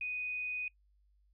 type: tone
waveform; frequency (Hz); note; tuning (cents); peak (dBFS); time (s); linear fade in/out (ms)
sine; 2489; D#7; 0; -35; 0.01-0.68; 2
effects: noise-tail reverb RT60 0.1 s tail -22 dB re dry + added 50 Hz sine -66 dBFS peak until 1.33 s